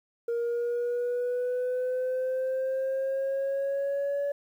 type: exponential sweep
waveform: sine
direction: up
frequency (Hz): 468 to 570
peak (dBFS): -24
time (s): 0.28-4.32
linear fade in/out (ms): 5
effects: tanh soft clip ceiling -25 dBFS + 10-bit